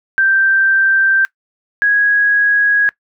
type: tone pair in turn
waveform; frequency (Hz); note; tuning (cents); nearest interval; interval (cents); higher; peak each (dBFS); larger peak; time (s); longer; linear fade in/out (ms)
sine; 1568 / 1657; G6 / G#6; 0 / -4; minor second; 96; second; -9; neither; 0.18-1.25 / 1.82-2.89; neither; 0
effects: noise-tail reverb RT60 0.1 s tail -21 dB re dry